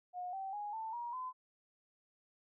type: tone with pitch steps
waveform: sine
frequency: 721 / 772.7 / 828.2 / 887.7 / 951.4 / 1019.6 Hz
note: F#5 / G5 / G#5 / A5 / A#5 / C6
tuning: -45 / -25 / -5 / +15 / +35 / -45 cents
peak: -39 dBFS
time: 0.13-1.33 s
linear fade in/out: 50 ms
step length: 200 ms
effects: none